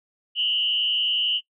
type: tone with frequency modulation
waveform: sine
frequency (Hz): 2960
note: F#7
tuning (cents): 0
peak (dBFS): -20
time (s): 0.35-1.41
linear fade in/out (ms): 50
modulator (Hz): 111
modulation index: 1.2
effects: noise-tail reverb RT60 0.1 s tail -19 dB re dry